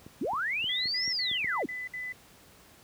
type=clicks; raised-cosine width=3 ms; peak=-32 dBFS; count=8; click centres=0.065 / 0.247 / 0.334 / 0.642 / 0.857 / 1.078 / 1.314 / 1.445 s
type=linear two-way sweep; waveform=sine; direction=up then down; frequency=196 to 5630 to 196 Hz; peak=-28 dBFS; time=0.21-1.66 s; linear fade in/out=5 ms; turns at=1.08 s
type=tone bursts; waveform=sine; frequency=2002 Hz; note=B6; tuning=23 cents sharp; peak=-34 dBFS; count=6; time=0.69-2.125 s; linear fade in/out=5 ms; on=190 ms; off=59 ms
effects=pink hiss -56 dBFS RMS until 2.83 s + high-pass 60 Hz 12 dB/octave